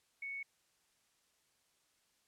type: tone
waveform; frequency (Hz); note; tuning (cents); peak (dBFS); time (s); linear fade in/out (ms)
sine; 2217; C#7; 0; -40; 0.22-0.43; 5
effects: white hiss -75 dBFS RMS until 2.27 s + low-pass 10000 Hz 12 dB/octave